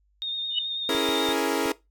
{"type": "tone with vibrato", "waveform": "sine", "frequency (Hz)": 3676, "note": "A#7", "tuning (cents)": -25, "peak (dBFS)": -27, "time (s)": [0.22, 1.33], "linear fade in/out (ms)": 0, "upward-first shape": "sine", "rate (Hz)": 9.2, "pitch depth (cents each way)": 22}
{"type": "tone with exponential growth", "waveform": "sine", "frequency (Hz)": 2960, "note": "F#7", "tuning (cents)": 0, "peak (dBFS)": -18, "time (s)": [0.5, 0.59], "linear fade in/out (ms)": 5, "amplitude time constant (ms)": 18}
{"type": "chord", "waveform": "sawtooth", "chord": "A# half-diminished seventh", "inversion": "first", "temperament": "equal", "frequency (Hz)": [277.2, 329.6, 415.3, 466.2], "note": ["C#4", "E4", "G#4", "A#4"], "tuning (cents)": [0, 0, 0, 0], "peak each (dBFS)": -25, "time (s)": [0.89, 1.72], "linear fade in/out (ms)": 2}
{"type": "clicks", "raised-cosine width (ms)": 2, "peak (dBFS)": -25, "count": 4, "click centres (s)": [0.95, 1.09, 1.289, 1.658]}
{"effects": ["noise-tail reverb RT60 0.2 s tail -19 dB re dry", "added 50 Hz sine -63 dBFS peak until 1.9 s"]}